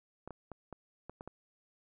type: clicks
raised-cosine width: 1 ms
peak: -30 dBFS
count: 7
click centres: 0.276 / 0.307 / 0.517 / 0.727 / 1.096 / 1.209 / 1.276 s
effects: none